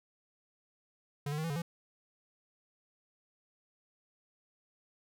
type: tone with pitch steps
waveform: square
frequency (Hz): 143.7 / 149.6 / 157.2 / 166.2 / 142.8 / 169.1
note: D3 / D3 / D#3 / E3 / D3 / E3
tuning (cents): -37 / +32 / +18 / +15 / -48 / +44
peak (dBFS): -34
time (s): 1.26-1.62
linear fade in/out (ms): 5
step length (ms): 60
effects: none